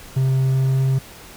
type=tone with pitch glide; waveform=triangle; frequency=132.2 to 133.12 Hz; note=C3 to C3; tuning=+18 to +30 cents; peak=-13 dBFS; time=0.16-0.99 s; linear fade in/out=10 ms; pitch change=+12 cents; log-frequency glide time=0.49-0.77 s; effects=pink hiss -41 dBFS RMS until 1.36 s